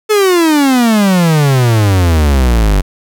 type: exponential sweep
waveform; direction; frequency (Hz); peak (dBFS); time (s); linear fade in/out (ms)
45% pulse; down; 436.4 to 46.41; -7; 0.09-2.82; 20
effects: none